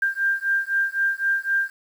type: beating tone pair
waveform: sine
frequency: 1588 / 1591.9 Hz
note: G6 / G6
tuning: +22 / +26 cents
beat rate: 3.9 Hz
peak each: -23 dBFS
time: 0.02-1.7 s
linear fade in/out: 5 ms
effects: 8-bit